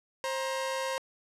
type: tone pair together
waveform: sawtooth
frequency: 530 / 944.4 Hz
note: C5 / A#5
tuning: +22 / +22 cents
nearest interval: minor seventh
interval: 1000 cents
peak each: -28 / -32 dBFS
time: 0.24-0.98 s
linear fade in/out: 0 ms
effects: low-pass 10000 Hz 12 dB/octave